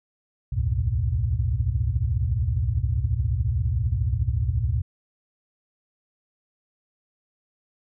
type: tone cluster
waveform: sine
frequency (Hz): 62.3 / 73.4 / 87.2 / 106.6 / 121.2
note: B1 / D2 / F2 / G#2 / B2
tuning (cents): +16 / 0 / -2 / +46 / -32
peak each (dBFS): -27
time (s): 0.52-4.82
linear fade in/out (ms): 10
effects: tanh soft clip ceiling -10 dBFS